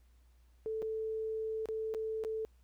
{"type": "tone with dropouts", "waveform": "sine", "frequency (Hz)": 440, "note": "A4", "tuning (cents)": 0, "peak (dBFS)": -34, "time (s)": [0.66, 2.45], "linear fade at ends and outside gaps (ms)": 0, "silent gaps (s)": [[0.82, 0.826], [1.657, 1.687], [1.94, 1.947], [2.238, 2.248]], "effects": ["added 60 Hz sine -61 dBFS peak until 2.63 s", "pink hiss -75 dBFS RMS until 2.63 s"]}